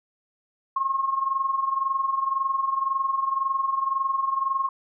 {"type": "tone with amplitude modulation", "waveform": "sine", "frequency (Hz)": 1078, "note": "C#6", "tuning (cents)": -49, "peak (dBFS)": -19, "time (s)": [0.76, 4.69], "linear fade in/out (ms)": 5, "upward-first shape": "sine", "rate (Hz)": 21.9, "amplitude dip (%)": 70, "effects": []}